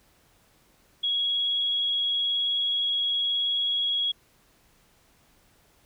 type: tone with vibrato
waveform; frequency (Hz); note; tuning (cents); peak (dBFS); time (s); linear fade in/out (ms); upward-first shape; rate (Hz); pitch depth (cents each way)
sine; 3322; G#7; 0; -23; 1.03-4.12; 10; triangle; 19; 13
effects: pink hiss -62 dBFS RMS until 5.85 s